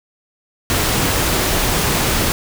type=noise; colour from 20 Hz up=pink; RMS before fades=-17 dBFS; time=0.7-2.32 s; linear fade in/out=0 ms; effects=none